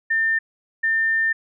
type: tone pair in turn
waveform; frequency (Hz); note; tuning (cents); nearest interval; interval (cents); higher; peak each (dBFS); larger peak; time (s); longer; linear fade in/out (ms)
sine; 1800 / 1800; A6 / A6; +39 / +39; unison; 0; neither; -17 / -17; neither; 0.1-0.39 / 0.83-1.33; second; 10
effects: none